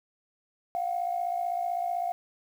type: tone pair together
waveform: sine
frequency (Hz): 701.2 / 757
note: F5 / F#5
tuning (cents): +7 / +39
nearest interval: minor second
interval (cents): 132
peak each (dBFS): -28 / -32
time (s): 0.75-2.12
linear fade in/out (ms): 0
effects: tanh soft clip ceiling -20 dBFS + 9-bit